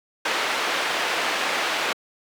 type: low-pass noise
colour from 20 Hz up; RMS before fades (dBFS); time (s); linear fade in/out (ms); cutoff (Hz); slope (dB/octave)
white; -24; 0.25-1.93; 5; 2600; 12
effects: high-pass 400 Hz 12 dB/octave